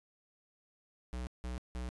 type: tone bursts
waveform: square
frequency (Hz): 61.74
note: B1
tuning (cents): 0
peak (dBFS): -38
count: 3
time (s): 1.13-1.89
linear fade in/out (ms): 0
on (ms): 140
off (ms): 170
effects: resampled to 24000 Hz